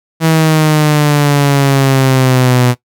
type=exponential sweep; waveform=sawtooth; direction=down; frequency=162.7 to 122.9 Hz; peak=-3 dBFS; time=0.2-2.75 s; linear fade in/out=50 ms; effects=noise-tail reverb RT60 0.1 s tail -18 dB re dry